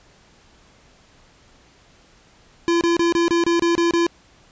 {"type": "tone bursts", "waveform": "square", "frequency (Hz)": 340, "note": "F4", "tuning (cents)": -46, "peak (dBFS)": -16, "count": 9, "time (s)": [2.68, 4.066], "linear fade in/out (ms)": 0, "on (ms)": 130, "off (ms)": 27, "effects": ["pink hiss -53 dBFS RMS until 4.51 s", "resampled to 16000 Hz"]}